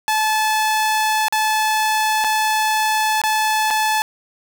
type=tone with dropouts; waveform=sawtooth; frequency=866 Hz; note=A5; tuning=28 cents flat; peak=-12 dBFS; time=0.08-4.02 s; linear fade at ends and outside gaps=0 ms; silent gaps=1.283-1.325 / 2.241-2.245 / 3.216-3.237 / 3.704-3.708 s; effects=none